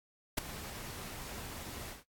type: noise with ADSR envelope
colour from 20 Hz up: pink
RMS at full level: -29 dBFS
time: 0.37-2.04 s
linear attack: 13 ms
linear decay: 7 ms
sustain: -16 dB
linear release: 150 ms
effects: noise-tail reverb RT60 0.1 s tail -19 dB re dry + AAC 64 kbps